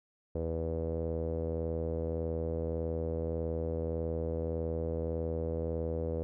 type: tone with low-pass filter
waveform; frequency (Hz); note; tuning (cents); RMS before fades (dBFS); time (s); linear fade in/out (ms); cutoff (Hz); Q
sawtooth; 81.7; E2; -15; -34; 0.35-6.23; 0; 500; 5.7
effects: none